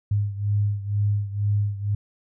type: beating tone pair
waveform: sine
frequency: 102.1 / 104.2 Hz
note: G#2 / G#2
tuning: -29 / +6 cents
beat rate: 2.1 Hz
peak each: -22 / -26 dBFS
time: 0.11-1.95 s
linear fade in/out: 5 ms
effects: none